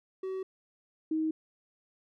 triangle / sine tone pair in turn, 378.8 / 315.6 Hz, F#4 / D#4, +41 / +25 cents, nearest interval minor third, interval 316 cents, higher first, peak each -31 / -27 dBFS, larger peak second, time 0.23-0.43 / 1.11-1.31 s, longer neither, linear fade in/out 5 ms, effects none

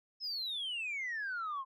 sine exponential sweep, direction down, 5274 to 1035 Hz, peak -34 dBFS, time 0.2-1.65 s, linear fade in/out 50 ms, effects tanh soft clip ceiling -33 dBFS

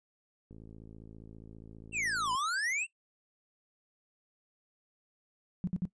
click train, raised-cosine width 3 ms, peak -38 dBFS, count 102, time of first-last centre 0.51-2.35 s, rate 54.9 Hz
square exponential two-way sweep, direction down then up, 2794 to 977 to 2794 Hz, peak -31 dBFS, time 1.92-2.87 s, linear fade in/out 50 ms, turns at 2.32 s
sine tone bursts, 181.3 Hz, F#3, 35 cents flat, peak -28 dBFS, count 3, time 5.64-5.853 s, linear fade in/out 0 ms, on 33 ms, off 57 ms
effects noise-tail reverb RT60 0.1 s tail -18 dB re dry + resampled to 22050 Hz

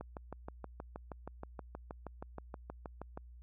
click train, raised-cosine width 1 ms, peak -29 dBFS, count 21, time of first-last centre 0.01-3.175 s, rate 6.32 Hz, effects added 60 Hz sine -51 dBFS peak until 3.42 s

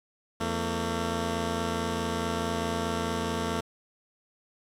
10% pulse tone pair together, 84.69 / 226.1 Hz, E2 / A3, +47 / +47 cents, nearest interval octave + perfect fourth, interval 1700 cents, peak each -23 / -22 dBFS, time 0.4-3.61 s, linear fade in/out 10 ms, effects low-pass 10000 Hz 12 dB/octave + 9-bit

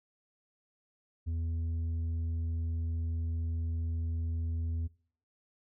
sine tone with tanh clipping, 82.41 Hz, E2, in tune, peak -32 dBFS, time 1.26-4.88 s, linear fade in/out 20 ms, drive 5 dB, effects noise-tail reverb RT60 0.5 s tail -22 dB re dry

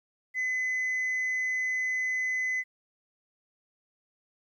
sine tone, 2025 Hz, B6, 43 cents sharp, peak -24 dBFS, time 0.34-2.64 s, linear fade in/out 50 ms, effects tanh soft clip ceiling -26 dBFS + 11-bit

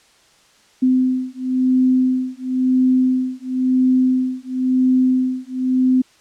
sine beating tone pair, 256.1 / 257.07 Hz, C4 / C4, -37 / -30 cents, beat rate 0.97 Hz, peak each -17 dBFS, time 0.82-6.02 s, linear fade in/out 10 ms, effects white hiss -53 dBFS RMS until 6.2 s + low-pass 7000 Hz 12 dB/octave

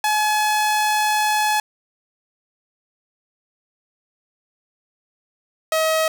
sawtooth tone pair in turn, 850 / 636.8 Hz, G#5 / D#5, +40 / +40 cents, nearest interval perfect fourth, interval 500 cents, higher first, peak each -13 dBFS, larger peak neither, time 0.04-1.6 / 5.72-6.08 s, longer first, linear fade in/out 2 ms, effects none

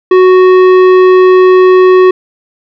sine tone with tanh clipping, 370 Hz, F#4, in tune, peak -3 dBFS, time 0.11-2.11 s, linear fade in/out 5 ms, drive 13 dB, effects none

